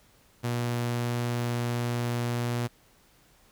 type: tone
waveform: sawtooth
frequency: 119.9 Hz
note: A#2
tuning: 49 cents sharp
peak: -23 dBFS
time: 0.43-2.68 s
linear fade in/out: 20 ms
effects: pink hiss -61 dBFS RMS until 3.51 s